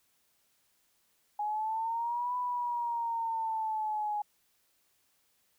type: exponential two-way sweep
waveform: sine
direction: up then down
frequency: 830.6 to 993 to 830.6 Hz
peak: -30 dBFS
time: 1.39-4.22 s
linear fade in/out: 5 ms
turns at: 2.36 s
effects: white hiss -72 dBFS RMS until 5.58 s